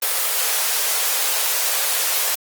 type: high-pass noise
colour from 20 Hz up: white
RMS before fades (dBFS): -20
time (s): 0.02-2.35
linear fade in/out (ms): 5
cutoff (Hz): 430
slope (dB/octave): 48
effects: Opus 24 kbps